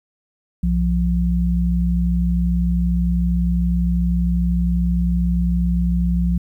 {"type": "tone pair together", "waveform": "sine", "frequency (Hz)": [62.4, 175.02], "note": ["B1", "F3"], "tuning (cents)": [19, 4], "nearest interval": "octave + tritone", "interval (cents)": 1785, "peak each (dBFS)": -18, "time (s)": [0.63, 6.38], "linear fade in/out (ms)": 5, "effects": ["9-bit"]}